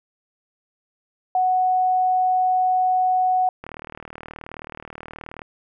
sine tone, 740 Hz, F#5, in tune, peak -16 dBFS, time 1.35-3.49 s, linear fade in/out 2 ms
click train, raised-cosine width 0.5 ms, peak -20 dBFS, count 70, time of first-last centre 3.64-5.418 s, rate 38.8 Hz
effects none

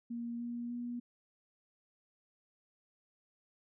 sine tone with pitch steps, 235.6 / 238.3 / 241.1 Hz, A#3 / A#3 / B3, +19 / +38 / -41 cents, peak -37 dBFS, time 0.1-1 s, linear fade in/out 10 ms, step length 300 ms, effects none

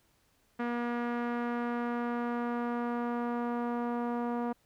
sawtooth tone with low-pass filter sweep, 239.1 Hz, A#3, 44 cents sharp, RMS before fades -33 dBFS, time 0.59-4.53 s, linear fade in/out 10 ms, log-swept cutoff 1700 to 1000 Hz, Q 1.5, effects pink hiss -70 dBFS RMS until 4.65 s

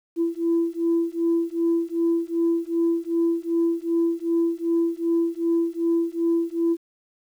sine beating tone pair, 334 / 336.6 Hz, E4 / E4, +23 / +36 cents, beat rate 2.6 Hz, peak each -22 dBFS, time 0.16-6.77 s, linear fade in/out 50 ms, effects tanh soft clip ceiling -14 dBFS + 9-bit

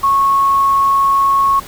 sine tone with quantisation, 1100 Hz, C#6, 14 cents flat, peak -9 dBFS, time 0.03-1.6 s, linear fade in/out 10 ms, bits 6, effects pink hiss -34 dBFS RMS until 1.67 s

